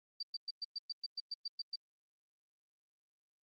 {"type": "tone bursts", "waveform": "sine", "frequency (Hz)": 4657, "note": "D8", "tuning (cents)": -15, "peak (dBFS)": -37, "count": 12, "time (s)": [0.2, 1.758], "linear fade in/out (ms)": 5, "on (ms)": 29, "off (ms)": 110, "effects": ["Opus 24 kbps"]}